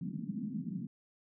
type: band-pass noise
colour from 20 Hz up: pink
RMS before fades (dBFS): -39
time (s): 0.01-0.87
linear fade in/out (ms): 5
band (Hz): 160 to 250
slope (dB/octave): 48
effects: none